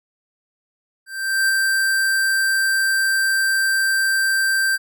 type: tone with ADSR envelope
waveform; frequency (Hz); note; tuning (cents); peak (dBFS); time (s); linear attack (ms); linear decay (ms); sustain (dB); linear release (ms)
square; 1568; G6; 0; -15; 1.06-4.78; 430; 8; -2; 33
effects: none